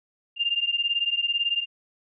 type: beating tone pair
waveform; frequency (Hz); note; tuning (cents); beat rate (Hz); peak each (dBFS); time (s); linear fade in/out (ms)
sine; 2794 / 2812; F7 / F7; 0 / +11; 18; -25 / -26; 0.36-1.66; 50
effects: none